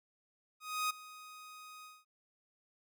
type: tone with ADSR envelope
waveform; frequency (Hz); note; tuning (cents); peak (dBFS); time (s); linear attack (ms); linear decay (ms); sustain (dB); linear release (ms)
sawtooth; 1250; D#6; +8; -27; 0.6-2.05; 300; 11; -19; 210
effects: none